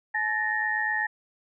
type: tone cluster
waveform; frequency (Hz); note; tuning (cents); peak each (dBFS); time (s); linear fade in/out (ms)
sine; 854 / 1748 / 1856; G#5 / A6 / A#6; +48 / -12 / -8; -31 / -29 / -27; 0.14-1.07; 10
effects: none